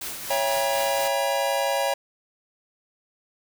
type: noise with tremolo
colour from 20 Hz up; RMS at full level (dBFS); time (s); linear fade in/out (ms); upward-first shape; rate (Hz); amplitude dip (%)
white; -32; 0.01-1.08; 5; triangle; 4.1; 45
type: chord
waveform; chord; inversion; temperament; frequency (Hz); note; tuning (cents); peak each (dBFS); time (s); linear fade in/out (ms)
square; C# diminished seventh; none; just; 554.4 / 665.2 / 798.3 / 957.9; C#5 / E5 / G5 / Bb5; 0 / +16 / +31 / +47; -26 / -30 / -29 / -30; 0.3-1.94; 5
effects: none